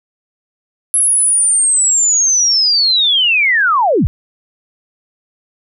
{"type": "linear sweep", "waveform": "sine", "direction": "down", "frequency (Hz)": [11000, 39.23], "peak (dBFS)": -9, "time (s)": [0.94, 4.07], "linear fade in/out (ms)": 0, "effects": []}